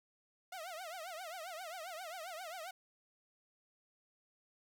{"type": "tone with vibrato", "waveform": "sawtooth", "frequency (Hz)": 690, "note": "F5", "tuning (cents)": -21, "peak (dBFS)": -40, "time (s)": [0.52, 2.71], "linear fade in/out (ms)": 5, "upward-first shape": "triangle", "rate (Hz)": 7.5, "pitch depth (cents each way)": 220, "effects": ["11-bit"]}